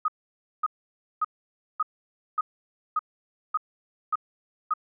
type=tone bursts; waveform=sine; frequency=1253 Hz; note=D#6; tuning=12 cents sharp; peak=-21 dBFS; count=9; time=0.05-4.738 s; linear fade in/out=5 ms; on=32 ms; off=550 ms; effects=none